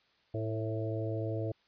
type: harmonic tone with a mistuned harmonic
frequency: 110 Hz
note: A2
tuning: in tune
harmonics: 1 / 3 / 4 / 5 / 6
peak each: -34 / -39 / -40 / -41 / -42 dBFS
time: 0.34-1.52 s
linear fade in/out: 5 ms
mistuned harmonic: 4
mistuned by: +26 cents
effects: white hiss -69 dBFS RMS until 1.67 s + resampled to 11025 Hz